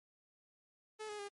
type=tone with pitch steps; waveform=sawtooth; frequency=431.6 / 418.1 / 405 Hz; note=A4 / G#4 / G#4; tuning=-33 / +12 / -43 cents; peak=-39 dBFS; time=0.99-1.29 s; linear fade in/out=20 ms; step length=100 ms; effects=MP3 48 kbps